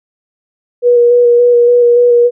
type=tone with vibrato; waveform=sine; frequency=481.7 Hz; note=B4; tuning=43 cents flat; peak=-4 dBFS; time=0.82-2.31 s; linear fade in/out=50 ms; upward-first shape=square; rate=3.5 Hz; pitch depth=14 cents each way; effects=none